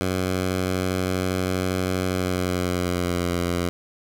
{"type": "tone with pitch glide", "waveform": "10% pulse", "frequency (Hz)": [92.5, 87.51], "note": ["F#2", "F2"], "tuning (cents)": [0, 4], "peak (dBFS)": -14, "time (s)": [0.01, 3.69], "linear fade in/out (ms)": 0, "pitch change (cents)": -96, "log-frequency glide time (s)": [2.06, 3.3], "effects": []}